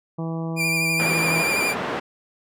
harmonic tone, 163.8 Hz, E3, 11 cents flat, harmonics 1 / 2 / 3 / 4 / 5 / 6 / 7, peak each -26 / -32 / -36 / -38 / -40 / -42 / -43 dBFS, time 0.18-1.43 s, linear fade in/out 10 ms
40% pulse tone with vibrato, 2390 Hz, D7, 30 cents sharp, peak -20 dBFS, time 0.56-1.75 s, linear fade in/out 50 ms, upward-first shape sine, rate 12 Hz, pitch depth 35 cents each way
pink band-pass noise, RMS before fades -27 dBFS, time 0.99-2 s, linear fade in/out 10 ms, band 260 to 1900 Hz, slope 12 dB/octave
effects none

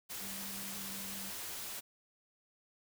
sine tone in noise, 196 Hz, G3, in tune, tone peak -49 dBFS, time 0.2-1.31 s, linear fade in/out 20 ms, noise white, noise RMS -43 dBFS, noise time 0.09-1.81 s, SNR -9 dB, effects none

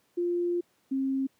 sine tone pair in turn, 349.2 / 268 Hz, F4 / C4, 0 / +42 cents, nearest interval perfect fourth, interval 458 cents, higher first, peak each -25 dBFS, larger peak neither, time 0.17-0.61 / 0.91-1.27 s, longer first, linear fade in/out 10 ms, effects pink hiss -69 dBFS RMS until 1.39 s + high-pass 150 Hz 12 dB/octave

